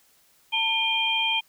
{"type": "tone cluster", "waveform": "sine", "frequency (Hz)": [896, 2421, 3166], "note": ["A5", "D#7", "G7"], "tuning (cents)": [31, -48, 17], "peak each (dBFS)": [-29, -26, -24], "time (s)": [0.52, 1.41], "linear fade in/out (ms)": 20, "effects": ["white hiss -61 dBFS RMS until 1.48 s"]}